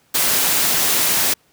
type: noise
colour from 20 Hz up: white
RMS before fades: -17 dBFS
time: 0.14-1.34 s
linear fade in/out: 10 ms
effects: pink hiss -58 dBFS RMS until 1.52 s + high-pass 100 Hz 12 dB/octave